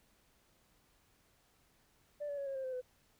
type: tone with pitch steps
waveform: sine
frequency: 587.3 / 572.6 / 558.2 / 544.2 / 530.5 / 517.2 / 504.2 Hz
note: D5 / D5 / C#5 / C#5 / C5 / C5 / B4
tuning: 0 / -44 / +12 / -32 / +24 / -20 / +36 cents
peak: -36 dBFS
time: 2.2-2.816 s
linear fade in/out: 20 ms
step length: 88 ms
effects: tanh soft clip ceiling -34 dBFS + pink hiss -71 dBFS RMS until 3.19 s